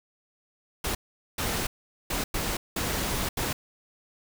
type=noise bursts at uneven times; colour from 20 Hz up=pink; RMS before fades=-29 dBFS; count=6; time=0.84-0.95 / 1.38-1.67 / 2.1-2.24 / 2.34-2.57 / 2.76-3.29 / 3.37-3.53 s; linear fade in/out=5 ms; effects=none